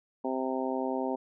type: harmonic tone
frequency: 130.81 Hz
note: C3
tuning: in tune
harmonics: 2 / 3 / 4 / 5 / 6 / 7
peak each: -33 / -35 / -36 / -37 / -38 / -38 dBFS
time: 0.24-1.16 s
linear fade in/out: 10 ms
effects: none